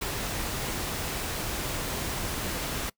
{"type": "noise", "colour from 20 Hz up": "pink", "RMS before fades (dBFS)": -32, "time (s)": [0.01, 2.9], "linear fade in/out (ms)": 10, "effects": ["noise-tail reverb RT60 0.1 s tail -23 dB re dry"]}